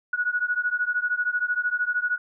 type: beating tone pair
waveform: sine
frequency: 1456 / 1469 Hz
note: F#6 / F#6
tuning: -28 / -13 cents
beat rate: 13 Hz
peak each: -25 / -26 dBFS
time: 0.13-2.18 s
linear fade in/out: 5 ms
effects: none